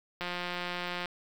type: click train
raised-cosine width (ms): 0.3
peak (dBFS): -19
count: 151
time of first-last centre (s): 0.21-1.057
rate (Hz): 177
effects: 8-bit